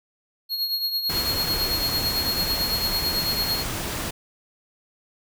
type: tone with tremolo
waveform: square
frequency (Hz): 4295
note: C8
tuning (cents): +44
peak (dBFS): -21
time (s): 0.49-3.64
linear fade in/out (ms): 50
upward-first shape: triangle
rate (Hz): 9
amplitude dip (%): 65
type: noise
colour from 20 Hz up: pink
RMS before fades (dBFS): -29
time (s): 1.09-4.11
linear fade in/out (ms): 10
effects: none